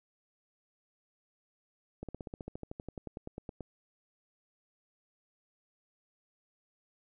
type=slowing click train; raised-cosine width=2 ms; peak=-27 dBFS; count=20; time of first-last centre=2.03-3.607 s; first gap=57 ms; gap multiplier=1.04; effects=none